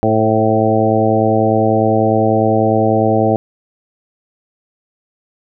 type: harmonic tone with a mistuned harmonic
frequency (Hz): 110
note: A2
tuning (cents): 0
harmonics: 1 / 2 / 3 / 4 / 5 / 6 / 7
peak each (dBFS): -18 / -18 / -18 / -18 / -18 / -18 / -18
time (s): 0.03-3.36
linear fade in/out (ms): 0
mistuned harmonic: 5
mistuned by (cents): -21
effects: none